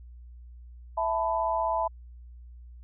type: chord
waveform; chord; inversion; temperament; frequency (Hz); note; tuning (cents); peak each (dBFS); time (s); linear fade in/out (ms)
sine; E suspended fourth; none; equal with one note detuned; 659.3 / 880 / 995.8; E5 / A5 / B5; 0 / 0 / +14; -29; 0.97-1.88; 10
effects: added 60 Hz sine -44 dBFS peak until 2.83 s